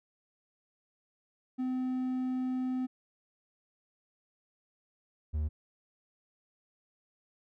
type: tone pair in turn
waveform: triangle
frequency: 255.9 / 76.3 Hz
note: C4 / D#2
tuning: -38 / -33 cents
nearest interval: octave + major sixth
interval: 2095 cents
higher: first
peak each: -28 / -27 dBFS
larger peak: second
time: 1.58-2.87 / 5.33-5.49 s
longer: first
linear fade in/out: 20 ms
effects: none